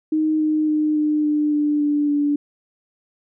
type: tone with pitch steps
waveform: sine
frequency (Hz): 311.1 / 308.1 / 305 / 302.1 / 299.1 / 296.2 / 293.3 / 290.4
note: D#4 / D#4 / D#4 / D4 / D4 / D4 / D4 / D4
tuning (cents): 0 / -17 / -34 / +49 / +32 / +15 / -2 / -19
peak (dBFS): -16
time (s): 0.12-2.36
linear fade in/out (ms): 5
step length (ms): 280
effects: none